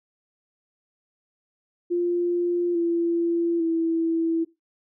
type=tone with pitch steps; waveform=sine; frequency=349.2 / 339.1 / 329.2 Hz; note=F4 / E4 / E4; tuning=0 / +49 / -2 cents; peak=-20 dBFS; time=1.9-4.45 s; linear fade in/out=20 ms; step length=850 ms; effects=noise-tail reverb RT60 0.2 s tail -17 dB re dry